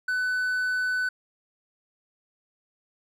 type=tone; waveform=triangle; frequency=1500 Hz; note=F#6; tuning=23 cents sharp; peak=-22 dBFS; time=0.08-1.09 s; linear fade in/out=5 ms; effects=none